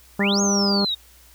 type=harmonic tone; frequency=200.1 Hz; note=G3; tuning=36 cents sharp; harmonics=1 / 2 / 3 / 4 / 5 / 6 / 7; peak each=-20 / -26 / -30 / -32 / -34 / -36 / -37 dBFS; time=0.19-0.85 s; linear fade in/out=5 ms
type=exponential two-way sweep; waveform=sine; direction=up then down; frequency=1652 to 6645 to 3695 Hz; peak=-21 dBFS; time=0.2-0.95 s; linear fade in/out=10 ms; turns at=0.41 s
effects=added 60 Hz sine -52 dBFS peak until 1.34 s + white hiss -52 dBFS RMS until 1.34 s